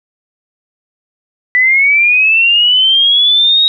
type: linear sweep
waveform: sine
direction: up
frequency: 1970 to 3800 Hz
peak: -6 dBFS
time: 1.55-3.68 s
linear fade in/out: 0 ms
effects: none